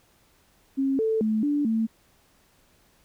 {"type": "tone with pitch steps", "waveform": "sine", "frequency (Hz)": [270.6, 442.3, 217.3, 291.2, 223.3], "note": ["C#4", "A4", "A3", "D4", "A3"], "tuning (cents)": [-42, 9, -21, -15, 26], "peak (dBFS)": -21, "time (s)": [0.77, 1.87], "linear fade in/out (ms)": 20, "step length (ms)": 220, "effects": ["pink hiss -62 dBFS RMS until 3.04 s"]}